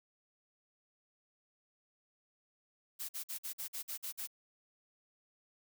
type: noise bursts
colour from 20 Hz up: blue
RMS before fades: -41 dBFS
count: 9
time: 2.99-4.274 s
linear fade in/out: 20 ms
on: 100 ms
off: 48 ms
effects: none